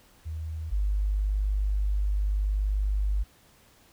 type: tone pair in turn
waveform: sine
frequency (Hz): 79.2 / 50.39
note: D#2 / G1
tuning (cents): +31 / +48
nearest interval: minor sixth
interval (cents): 783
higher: first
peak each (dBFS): -31 / -23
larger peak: second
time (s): 0.25-0.71 / 0.71-3.24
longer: second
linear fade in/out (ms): 20
effects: pink hiss -59 dBFS RMS until 3.92 s